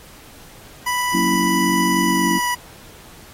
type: tone with pitch glide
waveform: 25% pulse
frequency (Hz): 987.8 to 978.7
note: B5 to B5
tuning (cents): 0 to -16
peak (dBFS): -15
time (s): 0.86-2.55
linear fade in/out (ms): 10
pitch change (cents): -16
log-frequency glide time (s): 2.05-2.33
type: chord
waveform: sine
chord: F# dominant seventh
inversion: none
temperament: equal with one note detuned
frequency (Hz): 184.14 / 233.1 / 277.2 / 329.6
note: F#3 / A#3 / C#4 / E4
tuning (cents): -8 / 0 / 0 / 0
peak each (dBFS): -22 / -24 / -24 / -22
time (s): 1.13-2.39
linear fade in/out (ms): 20
effects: pink hiss -44 dBFS RMS until 3.33 s + AAC 48 kbps